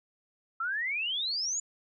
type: exponential sweep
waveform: sine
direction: up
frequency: 1306 to 7040 Hz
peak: -29 dBFS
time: 0.6-1.6 s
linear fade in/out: 5 ms
effects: none